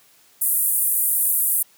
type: band-pass noise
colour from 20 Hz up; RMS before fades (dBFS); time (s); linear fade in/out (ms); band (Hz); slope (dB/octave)
pink; -20; 0.41-1.63; 10; 9400 to 16000; 48
effects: white hiss -55 dBFS RMS until 1.77 s + high-pass 100 Hz 12 dB/octave